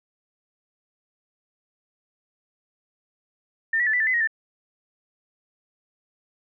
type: tone with pitch steps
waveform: sine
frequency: 1805 / 1935 / 1751 / 1976 / 1771 / 2026 / 1882 / 1778 Hz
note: A6 / B6 / A6 / B6 / A6 / B6 / A#6 / A6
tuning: +44 / -36 / -9 / 0 / +11 / +44 / +16 / +18 cents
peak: -19 dBFS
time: 3.73-4.274 s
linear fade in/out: 5 ms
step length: 68 ms
effects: none